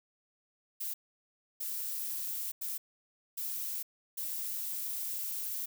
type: noise bursts at uneven times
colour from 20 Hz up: violet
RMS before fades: -37 dBFS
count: 5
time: 0.8-0.94 / 1.6-2.52 / 2.61-2.78 / 3.37-3.83 / 4.17-5.66 s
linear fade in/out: 10 ms
effects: none